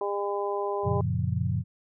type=harmonic tone; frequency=202.1 Hz; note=G#3; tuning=47 cents flat; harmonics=2 / 3 / 4 / 5; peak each=-29 / -34 / -34 / -34 dBFS; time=0.01-1.01 s; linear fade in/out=2 ms
type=chord; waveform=sine; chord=Gb major seventh; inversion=none; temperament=equal; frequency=92.5 / 116.54 / 138.59 / 174.61 Hz; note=Gb2 / Bb2 / Db3 / F3; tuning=0 / 0 / 0 / 0 cents; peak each=-29 / -29 / -31 / -32 dBFS; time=0.83-1.64 s; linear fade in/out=50 ms
effects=none